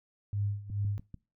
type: tone with tremolo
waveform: sine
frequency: 101.8 Hz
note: G#2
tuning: 34 cents flat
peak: -27 dBFS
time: 0.33-0.98 s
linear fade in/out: 0 ms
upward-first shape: sine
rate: 2.4 Hz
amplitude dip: 85%
type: click train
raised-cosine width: 5 ms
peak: -31 dBFS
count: 4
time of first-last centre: 0.7-1.143 s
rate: 6.77 Hz
effects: noise-tail reverb RT60 0.3 s tail -23 dB re dry